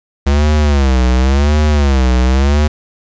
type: tone with vibrato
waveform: square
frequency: 68.9 Hz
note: C#2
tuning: 10 cents flat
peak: -9 dBFS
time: 0.26-2.68 s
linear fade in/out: 10 ms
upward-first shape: sine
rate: 0.92 Hz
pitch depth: 170 cents each way
effects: resampled to 16000 Hz + 7-bit